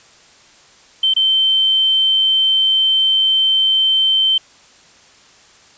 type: tone with dropouts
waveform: sine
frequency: 3101 Hz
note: G7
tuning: 19 cents flat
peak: -11 dBFS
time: 1.03-4.38 s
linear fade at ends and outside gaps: 5 ms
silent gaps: 1.138-1.163 s
effects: white hiss -47 dBFS RMS until 5.77 s + resampled to 16000 Hz